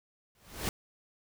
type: noise with exponential growth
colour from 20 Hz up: pink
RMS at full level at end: -30 dBFS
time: 0.35-0.69 s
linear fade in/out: 1 ms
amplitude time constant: 73 ms
effects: none